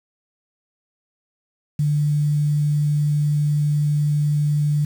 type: tone with quantisation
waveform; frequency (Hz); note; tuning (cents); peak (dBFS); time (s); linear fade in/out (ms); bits
sine; 148; D3; +14; -16; 1.79-4.85; 5; 7
effects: none